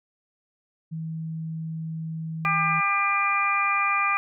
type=tone; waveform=sine; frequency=161 Hz; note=E3; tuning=41 cents flat; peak=-29 dBFS; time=0.91-2.81 s; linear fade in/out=20 ms
type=harmonic tone; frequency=399 Hz; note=G4; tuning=31 cents sharp; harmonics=2 / 3 / 4 / 5 / 6; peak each=-32 / -23 / -34 / -31 / -25 dBFS; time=2.45-4.17 s; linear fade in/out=0 ms
effects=none